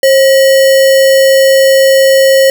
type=tone with sample-and-hold; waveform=sine; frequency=537 Hz; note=C5; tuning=45 cents sharp; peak=-3 dBFS; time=0.03-2.5 s; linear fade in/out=2 ms; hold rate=2450 Hz; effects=none